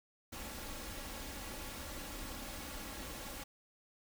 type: noise with comb filter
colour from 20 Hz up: pink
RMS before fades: -45 dBFS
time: 0.32-3.44 s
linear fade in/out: 10 ms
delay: 3.6 ms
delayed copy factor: +0.5
effects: none